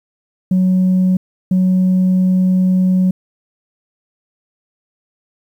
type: tone pair in turn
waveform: sine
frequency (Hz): 185 / 185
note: F#3 / F#3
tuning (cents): 0 / 0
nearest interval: unison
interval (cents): 0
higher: neither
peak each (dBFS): -8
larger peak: neither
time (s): 0.51-1.17 / 1.51-3.11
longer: second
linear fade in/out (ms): 5
effects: tanh soft clip ceiling -8 dBFS + 8-bit